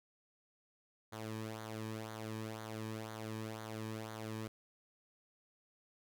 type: tone with flanger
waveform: sawtooth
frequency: 110 Hz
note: A2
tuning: in tune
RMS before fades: -44 dBFS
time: 1.12-4.48 s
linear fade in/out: 10 ms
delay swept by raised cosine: 0.37 to 1.47 ms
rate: 2 Hz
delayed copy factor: -0.65
effects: none